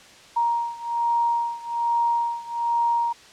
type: beating tone pair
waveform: sine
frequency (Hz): 938 / 939.2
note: A#5 / A#5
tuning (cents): +11 / +13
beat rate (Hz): 1.2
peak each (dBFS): -23 / -25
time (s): 0.36-3.13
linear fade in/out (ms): 10
effects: white hiss -48 dBFS RMS until 3.32 s + low-pass 6000 Hz 12 dB/octave